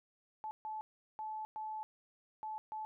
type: tone bursts at uneven times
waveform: sine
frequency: 866 Hz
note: A5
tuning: 28 cents flat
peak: -39 dBFS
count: 6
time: 0.44-0.51 / 0.65-0.81 / 1.19-1.45 / 1.56-1.83 / 2.43-2.58 / 2.72-2.85 s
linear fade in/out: 0 ms
effects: none